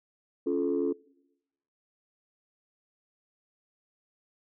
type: chord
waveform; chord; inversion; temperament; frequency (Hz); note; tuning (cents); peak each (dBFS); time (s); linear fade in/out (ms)
sine; Db augmented; none; just; 277.2 / 346.5 / 433.1; Db4 / F4 / A4; 0 / -14 / -27; -29; 0.46-0.93; 10
effects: noise-tail reverb RT60 0.9 s tail -23 dB re dry + tanh soft clip ceiling -19 dBFS